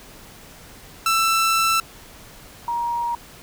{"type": "tone pair in turn", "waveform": ["sawtooth", "sine"], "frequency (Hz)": [1332, 944.9], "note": ["E6", "A#5"], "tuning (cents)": [18, 23], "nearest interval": "tritone", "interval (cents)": 595, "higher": "first", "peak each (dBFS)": [-13, -21], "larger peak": "first", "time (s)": [[1.06, 1.8], [2.68, 3.15]], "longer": "first", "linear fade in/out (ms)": 2, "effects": ["pink hiss -44 dBFS RMS until 3.42 s"]}